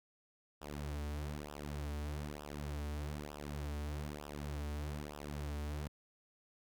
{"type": "tone with flanger", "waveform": "sawtooth", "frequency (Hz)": 73.7, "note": "D2", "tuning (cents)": 7, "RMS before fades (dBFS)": -42, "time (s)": [0.61, 5.88], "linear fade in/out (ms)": 10, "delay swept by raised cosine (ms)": [0.46, 6.06], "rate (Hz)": 1.1, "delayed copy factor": -0.85, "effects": []}